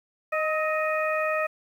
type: harmonic tone with a mistuned harmonic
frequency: 621 Hz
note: D#5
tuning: 3 cents flat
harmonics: 1 / 2 / 3 / 4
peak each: -26 / -29 / -31 / -32 dBFS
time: 0.32-1.47 s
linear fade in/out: 10 ms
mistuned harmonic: 2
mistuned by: +36 cents
effects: 9-bit